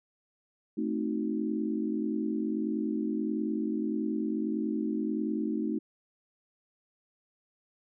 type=chord; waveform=sine; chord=A diminished seventh; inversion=none; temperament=equal; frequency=220 / 261.6 / 311.1 / 370 Hz; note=A3 / C4 / Eb4 / Gb4; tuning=0 / 0 / 0 / 0 cents; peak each=-32 / -36 / -32 / -38 dBFS; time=0.77-5.79 s; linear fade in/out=10 ms; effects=none